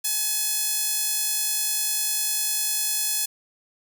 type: tone with high-pass filter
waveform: sawtooth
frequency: 850 Hz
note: G#5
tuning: 40 cents sharp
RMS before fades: -25 dBFS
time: 0.04-3.26 s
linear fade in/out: 10 ms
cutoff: 6700 Hz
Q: 0.63
effects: none